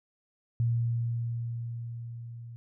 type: tone with level ramp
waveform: sine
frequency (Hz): 117.3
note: A#2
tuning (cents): +11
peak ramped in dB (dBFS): -23 to -41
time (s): 0.6-2.56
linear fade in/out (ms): 0
effects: none